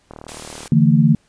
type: click train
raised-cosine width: 1 ms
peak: -20 dBFS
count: 22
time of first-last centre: 0.11-0.658 s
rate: 38.3 Hz
type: noise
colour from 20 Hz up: white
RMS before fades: -34 dBFS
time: 0.28-0.68 s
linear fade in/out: 2 ms
type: chord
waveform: sine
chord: D suspended second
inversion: none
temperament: equal with one note detuned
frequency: 146.83 / 164.81 / 224.2 Hz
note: D3 / E3 / A3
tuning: 0 / 0 / +33 cents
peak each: -14 dBFS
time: 0.72-1.15 s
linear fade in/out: 2 ms
effects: pink hiss -59 dBFS RMS until 1.28 s + resampled to 22050 Hz